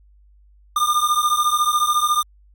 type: beating tone pair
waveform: square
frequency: 1200 / 1214 Hz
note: D6 / D#6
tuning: +37 / -43 cents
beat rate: 14 Hz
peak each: -20 dBFS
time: 0.76-2.23 s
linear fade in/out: 5 ms
effects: added 50 Hz sine -49 dBFS peak until 2.54 s